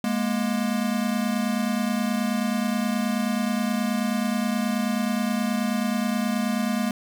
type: tone pair together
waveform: square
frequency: 207.7 / 237.1 Hz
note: G#3 / A#3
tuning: 0 / +30 cents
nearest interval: major second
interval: 230 cents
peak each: -26 dBFS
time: 0.04-6.91 s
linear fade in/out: 2 ms
effects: 10-bit